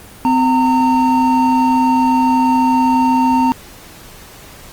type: tone pair together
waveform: triangle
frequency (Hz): 256.7 / 916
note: C4 / A#5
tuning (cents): -33 / -31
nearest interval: octave + minor seventh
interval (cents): 2202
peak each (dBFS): -11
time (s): 0.25-3.52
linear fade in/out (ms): 0
effects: pink hiss -38 dBFS RMS until 4.72 s + Opus 32 kbps